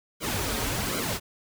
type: noise with flanger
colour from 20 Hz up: pink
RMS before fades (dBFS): -29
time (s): 0.2-1.2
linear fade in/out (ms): 50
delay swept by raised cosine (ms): 1.1 to 6.1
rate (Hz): 1.3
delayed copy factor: -0.85
effects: none